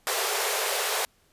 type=high-pass noise; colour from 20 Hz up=pink; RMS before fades=-27 dBFS; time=0.07-1.05 s; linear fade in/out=0 ms; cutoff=390 Hz; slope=96 dB/octave; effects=pink hiss -64 dBFS RMS until 1.32 s + resampled to 32000 Hz